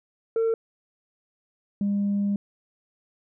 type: tone pair in turn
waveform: sine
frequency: 453 / 201.8 Hz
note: A#4 / G#3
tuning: -50 / -49 cents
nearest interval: octave + major second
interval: 1399 cents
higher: first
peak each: -18 / -20 dBFS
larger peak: first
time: 0.36-0.54 / 1.81-2.36 s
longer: second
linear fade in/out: 2 ms
effects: tanh soft clip ceiling -19 dBFS